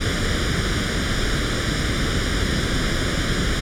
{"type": "noise with comb filter", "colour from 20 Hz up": "pink", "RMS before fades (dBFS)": -21, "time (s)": [0, 3.61], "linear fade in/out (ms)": 20, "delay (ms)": 0.57, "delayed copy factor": 0.75, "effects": ["low-pass 6000 Hz 12 dB/octave"]}